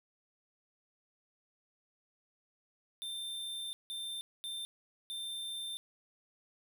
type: tone bursts at uneven times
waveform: square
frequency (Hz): 3584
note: A7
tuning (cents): +31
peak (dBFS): -39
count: 4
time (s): 3.02-3.73 / 3.9-4.21 / 4.44-4.65 / 5.1-5.77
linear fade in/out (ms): 0
effects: none